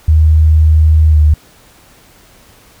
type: tone with pitch glide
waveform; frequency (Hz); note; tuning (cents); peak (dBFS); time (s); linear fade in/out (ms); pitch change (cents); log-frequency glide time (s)
sine; 78.2 to 75.84; D#2 to D#2; +9 to -44; -4; 0.08-1.34; 5; -53; 1.1-1.18
effects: pink hiss -44 dBFS RMS until 2.8 s